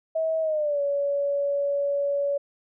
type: tone with pitch glide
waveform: sine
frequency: 643 to 566.3 Hz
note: E5 to C#5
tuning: -43 to +37 cents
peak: -22 dBFS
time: 0.15-2.38 s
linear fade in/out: 10 ms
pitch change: -220 cents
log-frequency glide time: 0.41-0.81 s
effects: none